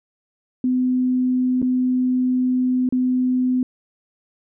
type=tone with dropouts; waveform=sine; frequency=253.4 Hz; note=B3; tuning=45 cents sharp; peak=-16 dBFS; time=0.64-3.63 s; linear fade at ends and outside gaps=2 ms; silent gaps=1.618-1.626 / 2.89-2.924 s; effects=none